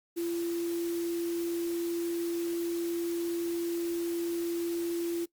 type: tone in noise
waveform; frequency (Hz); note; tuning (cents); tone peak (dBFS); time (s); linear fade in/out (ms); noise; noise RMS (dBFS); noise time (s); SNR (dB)
sine; 340.9; F4; -42; -29; 0.16-5.26; 20; white; -45; 0.16-5.26; +13
effects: noise-tail reverb RT60 0.1 s tail -20 dB re dry + Opus 48 kbps